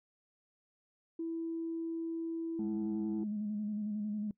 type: tone with pitch glide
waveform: sine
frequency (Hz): 329.6 to 327.5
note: E4 to E4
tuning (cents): 0 to -11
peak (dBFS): -34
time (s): 1.19-3.24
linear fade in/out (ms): 5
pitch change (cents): -11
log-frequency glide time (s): 2.59-2.87
type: tone with vibrato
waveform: sine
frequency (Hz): 210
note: G#3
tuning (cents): +19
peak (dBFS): -33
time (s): 2.59-4.31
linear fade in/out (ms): 2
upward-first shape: square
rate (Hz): 11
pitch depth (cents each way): 31
effects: noise-tail reverb RT60 0.1 s tail -23 dB re dry + tanh soft clip ceiling -28 dBFS